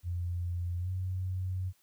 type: tone with pitch glide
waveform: sine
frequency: 87.6 to 92.65 Hz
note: F2 to F#2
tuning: +6 to +3 cents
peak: -31 dBFS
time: 0.03-1.73 s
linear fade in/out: 50 ms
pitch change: +97 cents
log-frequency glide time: 0.79-0.89 s
effects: white hiss -69 dBFS RMS until 1.82 s